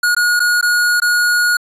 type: tone with dropouts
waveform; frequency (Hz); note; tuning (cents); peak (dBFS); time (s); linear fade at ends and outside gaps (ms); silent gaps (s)
square; 1444; F#6; -43; -12; 0.03-1.57; 5; 0.149-0.165 / 0.395-0.401 / 0.612-0.626 / 1.001-1.019
effects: resampled to 32000 Hz